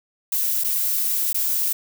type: noise with dropouts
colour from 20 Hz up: violet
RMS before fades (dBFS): -22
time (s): 0.32-1.73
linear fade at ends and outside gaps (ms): 5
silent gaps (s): 0.638-0.644 / 1.329-1.344
effects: none